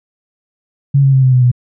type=tone with pitch steps; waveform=sine; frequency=139.3 / 135.96 / 132.7 / 129.52 / 126.42 / 123.39 Hz; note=C#3 / C#3 / C3 / C3 / B2 / B2; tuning=+9 / -33 / +25 / -17 / +41 / -1 cents; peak=-6 dBFS; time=0.94-1.516 s; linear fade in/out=10 ms; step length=96 ms; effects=none